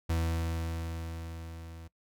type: tone with level ramp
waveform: 40% pulse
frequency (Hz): 82.41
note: E2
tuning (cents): 0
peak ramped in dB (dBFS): -26 to -44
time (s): 0.09-1.88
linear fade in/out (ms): 10
effects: noise-tail reverb RT60 0.1 s tail -20 dB re dry